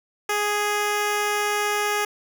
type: tone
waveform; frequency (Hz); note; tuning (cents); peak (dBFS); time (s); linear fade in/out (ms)
10% pulse; 415.3; G#4; 0; -13; 0.29-2.05; 5
effects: none